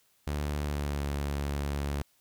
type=tone with pitch glide; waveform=sawtooth; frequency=73.42 to 71.29 Hz; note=D2 to C#2; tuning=0 to +49 cents; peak=-26 dBFS; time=0.27-2.02 s; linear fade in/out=0 ms; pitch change=-51 cents; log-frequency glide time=0.64-1.03 s; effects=white hiss -68 dBFS RMS until 2.2 s